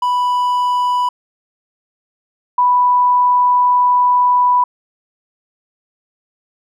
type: tone pair in turn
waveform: triangle / sine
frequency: 987.8 / 987.8 Hz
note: B5 / B5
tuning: 0 / 0 cents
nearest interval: unison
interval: 0 cents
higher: neither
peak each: -11 / -9 dBFS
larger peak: second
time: 0.02-1.09 / 2.58-4.64 s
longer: second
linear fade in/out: 5 ms
effects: none